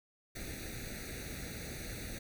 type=noise with comb filter; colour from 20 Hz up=pink; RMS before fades=-43 dBFS; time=0.35-2.19 s; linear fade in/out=10 ms; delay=0.48 ms; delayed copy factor=+0.95; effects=none